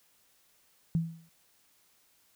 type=tone with exponential decay; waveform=sine; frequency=164.81 Hz; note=E3; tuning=in tune; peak=-22 dBFS; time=0.95-1.29 s; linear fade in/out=0 ms; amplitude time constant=73 ms; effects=white hiss -67 dBFS RMS until 2.35 s